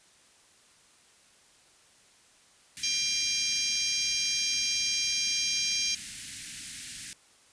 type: band-stop noise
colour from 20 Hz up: white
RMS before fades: -39 dBFS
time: 2.77-7.13 s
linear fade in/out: 0 ms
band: 290 to 1600 Hz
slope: 48 dB/octave
type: harmonic tone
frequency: 797 Hz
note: G5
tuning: 28 cents sharp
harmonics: 3 / 4 / 5 / 6 / 7 / 8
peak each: -35 / -36 / -37 / -33 / -32 / -33 dBFS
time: 2.83-5.95 s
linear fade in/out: 5 ms
effects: white hiss -60 dBFS RMS until 7.52 s + resampled to 22050 Hz